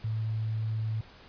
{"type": "tone", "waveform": "sine", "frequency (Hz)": 110, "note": "A2", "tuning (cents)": 0, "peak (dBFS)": -28, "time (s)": [0.04, 1.01], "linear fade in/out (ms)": 5, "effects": ["pink hiss -53 dBFS RMS until 1.28 s", "resampled to 11025 Hz"]}